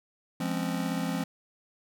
square chord, Db major seventh, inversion first, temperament just, 173.24 / 207.9 / 259.9 / 277.2 Hz, F3 / Ab3 / C4 / Db4, -14 / +2 / -11 / 0 cents, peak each -33 / -36 / -34 / -39 dBFS, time 0.4-1.24 s, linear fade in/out 5 ms, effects none

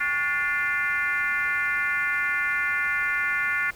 sine tone with frequency modulation, 1760 Hz, A6, in tune, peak -22 dBFS, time 0-3.71 s, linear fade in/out 10 ms, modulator 321 Hz, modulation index 1.5, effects pink hiss -49 dBFS RMS until 3.75 s

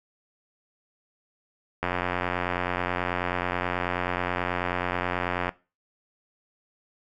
click train, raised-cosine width 0.5 ms, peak -11 dBFS, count 328, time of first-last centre 1.83-5.492 s, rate 89.3 Hz, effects noise-tail reverb RT60 0.3 s tail -20 dB re dry

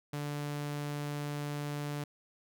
sawtooth tone, 146.1 Hz, D3, 9 cents flat, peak -31 dBFS, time 0.13-2.04 s, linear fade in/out 5 ms, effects none

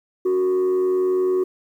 sine tone with frequency modulation, 370 Hz, F#4, in tune, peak -14 dBFS, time 0.25-1.44 s, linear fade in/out 10 ms, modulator 89 Hz, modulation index 0.26, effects tanh soft clip ceiling -16 dBFS + 9-bit

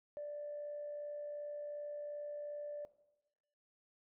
sine tone with amplitude modulation, 587.3 Hz, D5, in tune, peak -39 dBFS, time 0.17-2.85 s, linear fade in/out 0 ms, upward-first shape sine, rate 62.7 Hz, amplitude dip 25%, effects noise-tail reverb RT60 1.0 s tail -17 dB re dry + tanh soft clip ceiling -36 dBFS

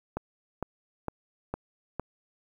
click train, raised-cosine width 1 ms, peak -17 dBFS, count 5, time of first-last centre 0.17-1.996 s, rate 2.19 Hz, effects 9-bit

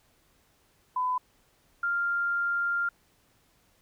sine tone pair in turn, 1005 / 1395.7 Hz, B5 / F6, +30 / -2 cents, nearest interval tritone, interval 568 cents, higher second, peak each -25 dBFS, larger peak neither, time 0.96-1.18 / 1.83-2.89 s, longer second, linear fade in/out 5 ms, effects pink hiss -66 dBFS RMS until 3.81 s

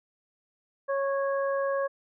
harmonic tone, 551 Hz, C#5, 11 cents flat, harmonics 1 / 2 / 3, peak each -26 / -33 / -37 dBFS, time 0.88-1.88 s, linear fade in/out 20 ms, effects none

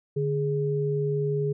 sine tone pair together, 146.68 / 415.3 Hz, D3 / G#4, -2 / 0 cents, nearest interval octave + tritone, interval 1802 cents, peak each -26 dBFS, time 0.16-1.53 s, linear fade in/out 10 ms, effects none

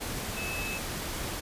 sine tone in noise, 2600 Hz, E7, 24 cents flat, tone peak -35 dBFS, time 0.36-0.79 s, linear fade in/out 20 ms, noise pink, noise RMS -35 dBFS, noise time 0-1.41 s, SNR -3 dB, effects resampled to 32000 Hz

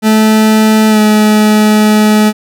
40% pulse tone with pitch glide, 217.5 to 213.1 Hz, A3 to G#3, -20 to +45 cents, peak -4 dBFS, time 0.02-2.33 s, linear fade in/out 50 ms, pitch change -35 cents, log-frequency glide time 0.89-0.99 s, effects none

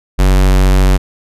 square tone, 47.14 Hz, F#1, 33 cents sharp, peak -7 dBFS, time 0.18-0.98 s, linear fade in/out 20 ms, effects resampled to 32000 Hz

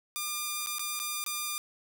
5% pulse tone with dropouts, 1201 Hz, D6, 38 cents sharp, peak -20 dBFS, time 0.16-1.58 s, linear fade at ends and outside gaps 0 ms, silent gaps 0.662-0.67 / 0.784-0.794 / 0.992-0.999 / 1.24-1.263 s, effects none

